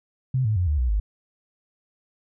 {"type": "tone with pitch steps", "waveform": "sine", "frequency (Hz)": [129.8, 107.89, 89.69, 74.55, 61.97, 51.51], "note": ["C3", "A2", "F2", "D2", "B1", "G#1"], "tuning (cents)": [-13, -34, 47, 27, 7, -13], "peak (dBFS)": -19, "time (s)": [0.34, 1], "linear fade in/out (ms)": 5, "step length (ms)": 110, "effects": []}